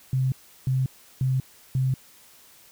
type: tone bursts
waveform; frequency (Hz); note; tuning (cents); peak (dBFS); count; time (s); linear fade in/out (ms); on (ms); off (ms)
sine; 130.81; C3; 0; -20; 4; 0.13-1.94; 2; 190; 350
effects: white hiss -53 dBFS RMS until 2.71 s